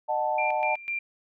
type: chord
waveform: sine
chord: D# diminished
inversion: none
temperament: equal with one note detuned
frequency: 611.2 / 740 / 880 Hz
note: D#5 / F#5 / A5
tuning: -31 / 0 / 0 cents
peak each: -29 / -29 / -27 dBFS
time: 0.08-0.76 s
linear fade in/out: 20 ms
type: tone with tremolo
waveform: sine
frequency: 2376 Hz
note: D7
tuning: 20 cents sharp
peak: -27 dBFS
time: 0.38-0.99 s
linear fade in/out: 5 ms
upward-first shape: square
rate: 4 Hz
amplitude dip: 80%
effects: none